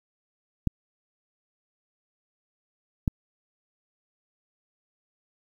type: clicks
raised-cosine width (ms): 5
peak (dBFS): -10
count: 2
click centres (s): 0.673 / 3.078
effects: 8-bit